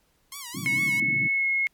5% pulse tone with vibrato, 1042 Hz, C6, 7 cents flat, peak -24 dBFS, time 0.32-1 s, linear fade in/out 2 ms, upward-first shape sine, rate 4.4 Hz, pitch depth 170 cents each way
pink band-pass noise, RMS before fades -34 dBFS, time 0.54-1.28 s, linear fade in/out 5 ms, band 110 to 330 Hz, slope 96 dB/octave
sine tone with pitch glide, 2194 to 2168 Hz, C#7 to C#7, -18 to -39 cents, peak -21 dBFS, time 0.66-1.67 s, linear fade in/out 0 ms, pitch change -21 cents, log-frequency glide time 1.32-1.47 s
effects pink hiss -67 dBFS RMS until 1.73 s + MP3 96 kbps

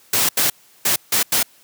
white noise bursts at uneven times, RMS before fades -17 dBFS, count 5, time 0.13-0.29 / 0.37-0.5 / 0.85-0.96 / 1.12-1.23 / 1.32-1.43 s, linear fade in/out 5 ms, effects white hiss -52 dBFS RMS until 1.63 s + high-pass 100 Hz 12 dB/octave

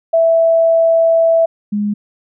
sine tone pair in turn, 659.3 / 206.9 Hz, E5 / G#3, 0 / -6 cents, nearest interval octave + minor sixth, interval 2006 cents, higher first, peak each -8 / -14 dBFS, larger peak first, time 0.13-1.46 / 1.72-1.94 s, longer first, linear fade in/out 10 ms, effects none

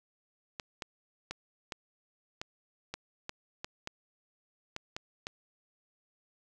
clicks, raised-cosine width 0.2 ms, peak -20 dBFS, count 12, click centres 0.598 / 0.822 / 1.31 / 1.722 / 2.415 / 2.94 / 3.294 / 3.645 / 3.874 / 4.764 / 4.965 / 5.269 s, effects none

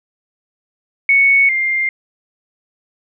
sine tone pair in turn, 2217 / 2106 Hz, C#7 / C7, 0 / +11 cents, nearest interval minor second, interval 89 cents, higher first, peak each -8 / -14 dBFS, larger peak first, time 1.09-1.49 / 1.49-1.89 s, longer neither, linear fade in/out 2 ms, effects none

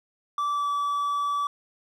triangle tone with pitch glide, 1162 to 1151.3 Hz, D6 to D6, -19 to -35 cents, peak -22 dBFS, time 0.38-1.47 s, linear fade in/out 2 ms, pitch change -16 cents, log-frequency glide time 0.51-0.69 s, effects none

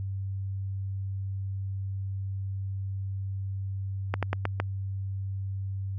slowing click train, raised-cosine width 0.5 ms, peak -12 dBFS, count 5, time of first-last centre 4.14-4.6 s, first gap 87 ms, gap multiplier 1.19, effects added 97 Hz sine -30 dBFS peak until 5.98 s + AAC 64 kbps

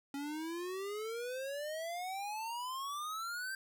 square exponential sweep, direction up, 276.1 to 1583 Hz, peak -39 dBFS, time 0.14-3.55 s, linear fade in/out 2 ms, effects none

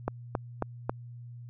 click train, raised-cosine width 1 ms, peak -14 dBFS, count 4, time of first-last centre 0.08-0.895 s, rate 3.68 Hz, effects added 120 Hz sine -42 dBFS peak until 1.49 s

